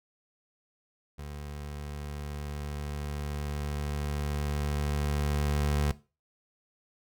25% pulse tone with level ramp, 73 Hz, D2, 10 cents flat, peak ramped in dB -35 to -21 dBFS, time 1.18-5.92 s, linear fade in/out 10 ms, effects noise-tail reverb RT60 0.3 s tail -17 dB re dry

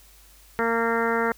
harmonic tone, 230 Hz, A#3, 23 cents flat, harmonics 1 / 2 / 3 / 4 / 5 / 6 / 7 / 8 / 9, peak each -29 / -25 / -32 / -29 / -34 / -28 / -33 / -31 / -38 dBFS, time 0.59-1.32 s, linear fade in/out 0 ms, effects added 50 Hz sine -53 dBFS peak until 1.37 s + white hiss -54 dBFS RMS until 1.37 s

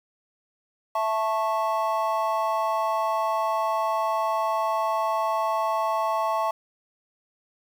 triangle chord, A major, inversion second, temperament just, 660 / 880 / 1100 Hz, E5 / A5 / C#6, +2 / 0 / -14 cents, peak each -25 dBFS, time 0.95-6.51 s, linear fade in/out 5 ms, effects 8-bit

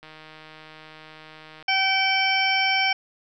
click train, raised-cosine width 0.3 ms, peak -28 dBFS, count 250, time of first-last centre 0.03-1.626 s, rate 156 Hz
harmonic tone, 770 Hz, G5, 31 cents flat, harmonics 1 / 2 / 3 / 4 / 6 / 7, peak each -25 / -29 / -22 / -27 / -36 / -29 dBFS, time 1.68-2.93 s, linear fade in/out 5 ms
effects none

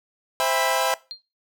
sawtooth chord, C major seventh, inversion none, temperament equal with one note detuned, 523.3 / 659.3 / 803.2 / 987.8 Hz, C5 / E5 / G5 / B5, 0 / 0 / +42 / 0 cents, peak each -23 / -20 / -23 / -22 dBFS, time 0.4-0.94 s, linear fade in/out 0 ms
sine tone with exponential decay, 4201 Hz, C8, 6 cents sharp, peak -27 dBFS, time 1.11-1.22 s, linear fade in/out 0 ms, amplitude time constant 23 ms
effects noise-tail reverb RT60 0.3 s tail -20 dB re dry

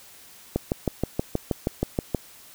click train, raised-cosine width 2 ms, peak -9 dBFS, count 11, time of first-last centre 0.56-2.147 s, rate 6.3 Hz, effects white hiss -49 dBFS RMS until 2.54 s

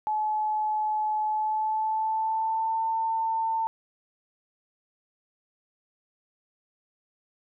sine tone with pitch glide, 857 to 897 Hz, A5 to A5, -46 to +33 cents, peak -24 dBFS, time 0.07-3.67 s, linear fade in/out 0 ms, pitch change +79 cents, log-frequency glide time 1.25-2.84 s, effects none

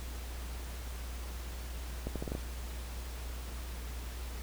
accelerating click train, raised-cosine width 2 ms, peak -23 dBFS, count 6, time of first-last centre 2.07-2.351 s, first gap 87 ms, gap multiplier 0.78, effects added 60 Hz sine -39 dBFS peak until 4.42 s + pink hiss -48 dBFS RMS until 4.42 s

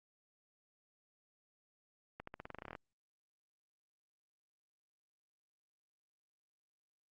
accelerating click train, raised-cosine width 0.5 ms, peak -30 dBFS, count 14, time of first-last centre 2.2-2.752 s, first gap 74 ms, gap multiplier 0.9, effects Opus 48 kbps

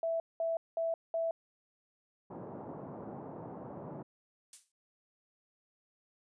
sine tone bursts, 660 Hz, E5, 2 cents sharp, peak -30 dBFS, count 4, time 0.03-1.31 s, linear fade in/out 2 ms, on 170 ms, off 200 ms
pink band-pass noise, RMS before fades -45 dBFS, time 2.3-4.03 s, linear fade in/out 10 ms, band 130 to 910 Hz, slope 24 dB/octave
violet noise with exponential decay, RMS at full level -40 dBFS, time 4.53-4.72 s, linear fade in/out 2 ms, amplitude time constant 40 ms
effects resampled to 22050 Hz

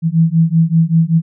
sine beating tone pair, 161.4 / 166.6 Hz, E3 / E3, -36 / +19 cents, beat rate 5.2 Hz, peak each -12 dBFS, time 0.02-1.22 s, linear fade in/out 50 ms, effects none

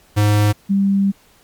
square / sine tone pair in turn, 104.4 / 197.08 Hz, G#2 / G3, +10 / +10 cents, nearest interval major seventh, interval 1100 cents, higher second, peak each -12 dBFS, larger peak neither, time 0.16-0.53 / 0.69-1.12 s, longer second, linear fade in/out 20 ms, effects pink hiss -52 dBFS RMS until 1.43 s + MP3 96 kbps

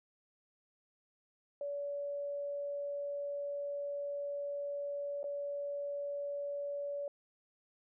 sine tone with dropouts, 571 Hz, D5, 49 cents flat, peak -36 dBFS, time 1.61-7.08 s, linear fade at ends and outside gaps 2 ms, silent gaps 5.231-5.241 s, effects none

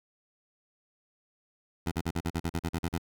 15% pulse tone bursts, 84.3 Hz, E2, 39 cents sharp, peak -22 dBFS, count 12, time 1.86-2.982 s, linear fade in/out 10 ms, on 55 ms, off 42 ms, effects none

